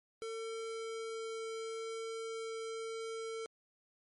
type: tone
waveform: square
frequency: 449.9 Hz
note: A4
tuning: 39 cents sharp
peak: -40 dBFS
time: 0.22-3.46 s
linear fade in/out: 0 ms
effects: MP3 48 kbps